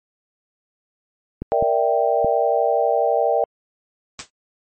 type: clicks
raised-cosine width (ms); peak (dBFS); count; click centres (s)
3; -14; 3; 1.42 / 1.625 / 2.246
type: chord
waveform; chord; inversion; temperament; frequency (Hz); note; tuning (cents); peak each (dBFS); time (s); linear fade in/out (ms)
sine; E half-diminished seventh; second; equal; 466.2 / 587.3 / 659.3 / 784; Bb4 / D5 / E5 / G5; 0 / 0 / 0 / 0; -21; 1.52-3.44; 0
type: noise with exponential decay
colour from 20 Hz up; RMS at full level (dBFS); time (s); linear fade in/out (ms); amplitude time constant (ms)
white; -24; 4.19-4.3; 2; 22
effects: MP3 32 kbps